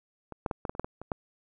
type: clicks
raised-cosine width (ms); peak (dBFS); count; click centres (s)
1; -26 / -15 / -17 / -19 / -18 / -29 / -15 / -21 / -26 / -15; 10; 0.323 / 0.462 / 0.512 / 0.652 / 0.695 / 0.751 / 0.796 / 0.845 / 1.016 / 1.118
effects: none